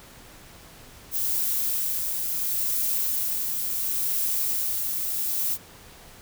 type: noise with tremolo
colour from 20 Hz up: violet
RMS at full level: -25 dBFS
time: 1.11-5.58 s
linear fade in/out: 50 ms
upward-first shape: sine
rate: 0.71 Hz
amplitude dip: 30%
effects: pink hiss -48 dBFS RMS until 6.21 s